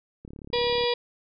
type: click train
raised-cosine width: 3 ms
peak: -29 dBFS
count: 22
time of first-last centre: 0.25-0.838 s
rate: 35.7 Hz
type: harmonic tone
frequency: 482 Hz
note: B4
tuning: 42 cents flat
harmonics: 1 / 2 / 4 / 5 / 6 / 7 / 8 / 9 / 10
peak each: -24 / -31 / -37 / -35 / -39 / -32 / -34 / -46 / -34 dBFS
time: 0.53-0.94 s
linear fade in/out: 5 ms
effects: none